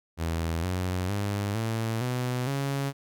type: tone with pitch steps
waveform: sawtooth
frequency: 82.41 / 91.44 / 101.46 / 112.58 / 124.91 / 138.6 Hz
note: E2 / F#2 / G#2 / A2 / B2 / C#3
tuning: 0 / -20 / -40 / +40 / +20 / 0 cents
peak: -23 dBFS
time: 0.17-2.93 s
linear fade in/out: 50 ms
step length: 460 ms
effects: none